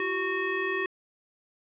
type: tone with frequency modulation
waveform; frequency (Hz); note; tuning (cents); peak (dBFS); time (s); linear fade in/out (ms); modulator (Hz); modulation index
sine; 1112; C#6; +5; -26; 0-0.86; 2; 728; 1.8
effects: resampled to 8000 Hz + 10-bit